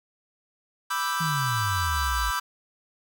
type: chord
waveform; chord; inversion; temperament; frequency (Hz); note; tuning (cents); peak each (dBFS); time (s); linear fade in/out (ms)
45% pulse; E minor seventh; second; equal; 987.8 / 1174.7 / 1318.5 / 1568; B5 / D6 / E6 / G6; 0 / 0 / 0 / 0; -31; 0.9-2.4; 10
type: exponential sweep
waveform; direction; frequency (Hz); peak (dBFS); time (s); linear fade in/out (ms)
sine; down; 167.6 to 51.91; -27; 1.2-2.31; 10
effects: none